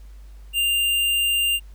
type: tone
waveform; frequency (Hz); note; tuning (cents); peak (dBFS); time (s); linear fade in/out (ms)
square; 2794; F7; 0; -19; 0.53-1.6; 50
effects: added 50 Hz sine -39 dBFS peak until 1.74 s + pink hiss -59 dBFS RMS until 1.74 s